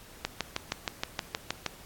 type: click train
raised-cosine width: 0.2 ms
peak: -11 dBFS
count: 10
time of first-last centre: 0.25-1.663 s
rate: 6.37 Hz
effects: pink hiss -51 dBFS RMS until 1.85 s + AAC 64 kbps